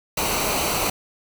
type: noise with comb filter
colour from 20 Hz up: pink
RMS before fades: -23 dBFS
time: 0.17-0.9 s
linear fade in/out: 5 ms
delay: 0.58 ms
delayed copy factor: -0.6
effects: none